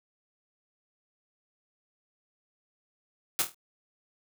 white noise with echo, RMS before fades -26 dBFS, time 3.39-3.42 s, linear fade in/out 0 ms, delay 25 ms, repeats 5, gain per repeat -7 dB, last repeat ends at 3.545 s, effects none

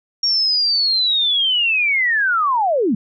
sine linear sweep, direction down, 5588 to 185 Hz, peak -14 dBFS, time 0.23-2.95 s, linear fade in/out 5 ms, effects none

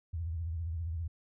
sine tone with vibrato, 82.6 Hz, E2, 4 cents sharp, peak -33 dBFS, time 0.13-1.08 s, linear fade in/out 10 ms, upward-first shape triangle, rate 15 Hz, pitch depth 150 cents each way, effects none

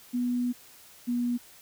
sine tone pair in turn, 245.1 / 242 Hz, B3 / B3, -13 / -35 cents, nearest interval unison, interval 22 cents, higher first, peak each -25 dBFS, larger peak neither, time 0.13-0.53 / 1.07-1.38 s, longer first, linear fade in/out 20 ms, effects white hiss -53 dBFS RMS until 1.61 s

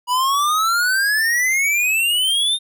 square exponential sweep, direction up, 970 to 3678 Hz, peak -16 dBFS, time 0.07-2.59 s, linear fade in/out 50 ms, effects none

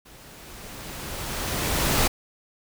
pink noise with level ramp, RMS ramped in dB -49 to -20 dBFS, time 0.05-2.08 s, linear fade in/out 10 ms, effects none

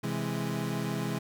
30% pulse chord, C augmented, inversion none, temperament equal, 130.81 / 164.81 / 207.7 Hz, C3 / E3 / G#3, 0 / 0 / 0 cents, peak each -32 dBFS, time 0.03-1.19 s, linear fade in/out 10 ms, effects none

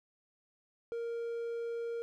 triangle tone, 466.2 Hz, A#4, in tune, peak -33 dBFS, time 0.92-2.02 s, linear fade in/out 0 ms, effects none

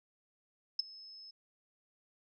sine tone with ADSR envelope, 5200 Hz, E8, 24 cents flat, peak -25 dBFS, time 0.79-1.31 s, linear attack 4 ms, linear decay 14 ms, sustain -24 dB, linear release 8 ms, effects none

